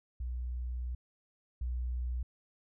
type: tone pair in turn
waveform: sine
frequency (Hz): 61.4 / 61.4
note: B1 / B1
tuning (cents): -9 / -9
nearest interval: unison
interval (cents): 0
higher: neither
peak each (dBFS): -34 / -32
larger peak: second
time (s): 0.2-0.95 / 1.61-2.23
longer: first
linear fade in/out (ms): 5
effects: none